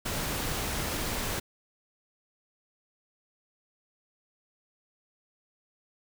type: noise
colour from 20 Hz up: pink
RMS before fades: -32 dBFS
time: 0.05-1.4 s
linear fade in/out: 10 ms
effects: none